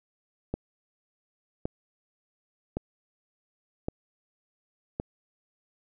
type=click train; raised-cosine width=2 ms; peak=-16 dBFS; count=5; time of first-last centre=0.54-4.999 s; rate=0.897 Hz; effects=none